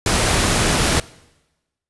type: noise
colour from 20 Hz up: pink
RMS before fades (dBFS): -17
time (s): 0.06-1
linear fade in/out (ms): 2
effects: noise-tail reverb RT60 1.0 s tail -21 dB re dry + resampled to 24000 Hz